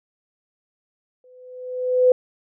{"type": "tone with exponential growth", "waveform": "sine", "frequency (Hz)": 504, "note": "B4", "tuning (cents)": 35, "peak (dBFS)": -9, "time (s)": [1.24, 2.12], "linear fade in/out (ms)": 2, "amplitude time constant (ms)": 190, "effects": []}